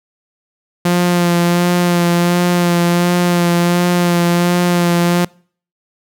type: tone with vibrato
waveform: sawtooth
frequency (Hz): 174.61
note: F3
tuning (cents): 0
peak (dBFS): -7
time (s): 0.85-5.25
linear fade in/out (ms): 5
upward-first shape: sine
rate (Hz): 1.4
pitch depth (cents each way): 21
effects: noise-tail reverb RT60 0.5 s tail -26 dB re dry